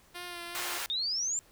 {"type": "tone with vibrato", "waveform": "5% pulse", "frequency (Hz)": 349.2, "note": "F4", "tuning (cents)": 0, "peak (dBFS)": -28, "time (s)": [0.14, 0.79], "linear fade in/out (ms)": 20, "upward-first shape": "sine", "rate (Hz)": 2.5, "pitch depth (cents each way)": 26}
{"type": "high-pass noise", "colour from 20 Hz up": "pink", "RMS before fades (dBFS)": -36, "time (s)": [0.55, 0.86], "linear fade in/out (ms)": 0, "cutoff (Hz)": 890, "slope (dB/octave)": 12}
{"type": "exponential sweep", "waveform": "sine", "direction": "up", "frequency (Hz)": [3589, 7459], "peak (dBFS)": -29, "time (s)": [0.9, 1.39], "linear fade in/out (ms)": 0}
{"effects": ["pink hiss -61 dBFS RMS until 1.51 s"]}